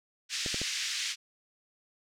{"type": "band-pass noise", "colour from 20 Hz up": "white", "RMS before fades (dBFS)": -34, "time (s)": [0.29, 1.16], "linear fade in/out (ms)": 50, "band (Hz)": [1800, 6300], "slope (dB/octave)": 24}
{"type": "clicks", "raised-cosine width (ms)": 2, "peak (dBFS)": -23, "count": 3, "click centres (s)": [0.462, 0.544, 0.616]}
{"effects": []}